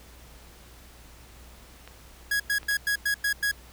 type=clicks; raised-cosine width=0.3 ms; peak=-27 dBFS; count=3; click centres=1.876 / 2.631 / 2.712 s
type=tone bursts; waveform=45% pulse; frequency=1661.2 Hz; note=G#6; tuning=in tune; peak=-23 dBFS; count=7; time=2.31-3.515 s; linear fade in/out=5 ms; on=89 ms; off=97 ms
effects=added 60 Hz sine -50 dBFS peak until 3.72 s + pink hiss -52 dBFS RMS until 3.72 s